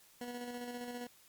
20% pulse tone with tremolo, 243.3 Hz, B3, 26 cents flat, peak -35 dBFS, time 0.21-1.07 s, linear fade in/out 2 ms, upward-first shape square, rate 15 Hz, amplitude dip 35%, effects white hiss -63 dBFS RMS until 1.28 s + MP3 96 kbps

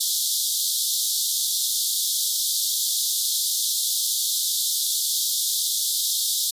pink high-pass noise, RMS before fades -23 dBFS, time 0-6.51 s, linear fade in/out 10 ms, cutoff 3400 Hz, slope 96 dB/octave, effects resampled to 32000 Hz

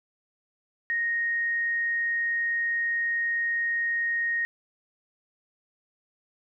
sine tone, 1864.7 Hz, A#6, in tune, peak -24 dBFS, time 0.9-4.45 s, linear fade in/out 0 ms, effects none

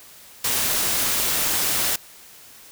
white noise, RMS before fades -22 dBFS, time 0.44-1.96 s, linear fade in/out 5 ms, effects white hiss -46 dBFS RMS until 2.71 s

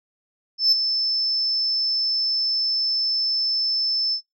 sine tone with ADSR envelope, 5274 Hz, E8, in tune, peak -11 dBFS, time 0.58-4.21 s, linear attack 140 ms, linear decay 12 ms, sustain -9 dB, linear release 81 ms, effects noise-tail reverb RT60 0.2 s tail -19 dB re dry + tanh soft clip ceiling -10 dBFS

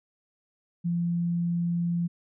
sine tone, 171.8 Hz, F3, 28 cents flat, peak -24 dBFS, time 0.84-2.08 s, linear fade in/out 20 ms, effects none

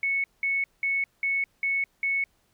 sine tone bursts, 2208 Hz, C#7, 7 cents flat, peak -23 dBFS, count 6, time 0.03-2.24 s, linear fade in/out 2 ms, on 210 ms, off 190 ms, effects pink hiss -68 dBFS RMS until 2.53 s

